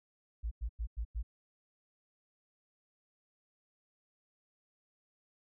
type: tone bursts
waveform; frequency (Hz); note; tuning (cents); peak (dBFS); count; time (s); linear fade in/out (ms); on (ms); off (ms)
sine; 55.8; A1; +25; -33; 5; 0.43-1.23; 20; 84; 95
effects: none

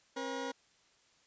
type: tone pair together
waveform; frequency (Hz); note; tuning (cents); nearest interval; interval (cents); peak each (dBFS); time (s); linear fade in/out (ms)
20% pulse; 269 / 479.3; C4 / A#4; +48 / +48; minor seventh; 1000; -35 / -34; 0.16-0.52; 10
effects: white hiss -68 dBFS RMS until 1.26 s + resampled to 16000 Hz

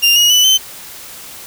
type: tone with pitch steps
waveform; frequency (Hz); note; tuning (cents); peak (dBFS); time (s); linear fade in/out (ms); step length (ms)
30% pulse; 2794 / 2886 / 2981 / 3079; F7 / F#7 / F#7 / G7; 0 / -44 / +12 / -32; -5; 0.02-0.58; 20; 140
effects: white hiss -33 dBFS RMS until 1.46 s

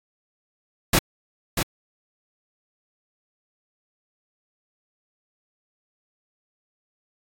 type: noise with echo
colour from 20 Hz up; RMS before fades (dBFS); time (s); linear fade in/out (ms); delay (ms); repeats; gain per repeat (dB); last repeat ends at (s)
pink; -17; 0.93-0.99; 5; 640; 1; -6; 1.63
effects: AAC 64 kbps

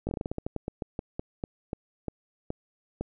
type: slowing click train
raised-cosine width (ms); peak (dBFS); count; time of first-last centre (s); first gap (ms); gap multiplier
2; -18; 20; 0.07-3.01; 19; 1.2
effects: none

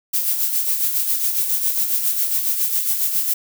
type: noise with tremolo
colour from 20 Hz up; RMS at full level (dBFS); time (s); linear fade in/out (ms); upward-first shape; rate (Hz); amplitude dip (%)
violet; -18; 0.13-3.34; 10; sine; 7.3; 50
effects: none

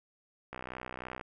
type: click train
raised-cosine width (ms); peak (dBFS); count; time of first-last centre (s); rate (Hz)
0.5; -25; 44; 0.53-1.211; 63.1
effects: none

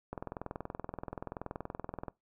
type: click train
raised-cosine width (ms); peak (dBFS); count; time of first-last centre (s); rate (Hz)
1; -24; 42; 0.13-2.082; 21
effects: noise-tail reverb RT60 0.2 s tail -22 dB re dry

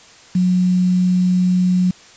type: tone with quantisation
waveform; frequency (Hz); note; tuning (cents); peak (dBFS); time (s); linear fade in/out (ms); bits
sine; 181.8; F#3; -30; -12; 0.35-1.91; 5; 6
effects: white hiss -44 dBFS RMS until 2.16 s + resampled to 16000 Hz

